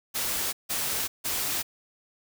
white noise bursts, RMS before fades -29 dBFS, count 3, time 0.14-1.63 s, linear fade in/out 20 ms, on 390 ms, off 160 ms, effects none

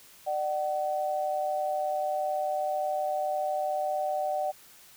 sine tone pair together, 598 / 756.3 Hz, D5 / F#5, +31 / +38 cents, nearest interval major third, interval 407 cents, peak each -30 / -29 dBFS, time 0.26-4.52 s, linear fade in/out 20 ms, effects white hiss -54 dBFS RMS until 4.96 s

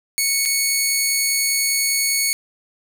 10% pulse tone with dropouts, 2215 Hz, C#7, 2 cents flat, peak -8 dBFS, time 0.18-2.33 s, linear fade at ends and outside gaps 0 ms, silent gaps 0.453-0.458 s, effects none

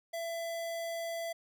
square tone, 669 Hz, E5, 25 cents sharp, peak -36 dBFS, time 0.13-1.33 s, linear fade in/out 10 ms, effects none

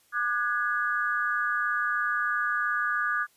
sine tone cluster, 1203 / 1460 / 1667 Hz, D6 / F#6 / G#6, +41 / -24 / +6 cents, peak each -29 dBFS, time 0.12-3.27 s, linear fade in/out 50 ms, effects white hiss -64 dBFS RMS until 3.36 s + resampled to 32000 Hz

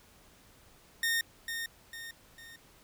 sawtooth tone with echo, 1838 Hz, A#6, 25 cents flat, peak -24 dBFS, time 1.03-1.21 s, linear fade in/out 2 ms, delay 450 ms, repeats 3, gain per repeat -7 dB, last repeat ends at 2.56 s, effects pink hiss -60 dBFS RMS until 2.83 s

